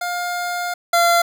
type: tone pair in turn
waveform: 25% pulse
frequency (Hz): 707 / 687.3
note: F5 / F5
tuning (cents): +21 / -28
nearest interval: unison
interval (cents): 49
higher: first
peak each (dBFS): -18 / -9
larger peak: second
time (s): 0.01-0.74 / 0.93-1.22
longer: first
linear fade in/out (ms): 5
effects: none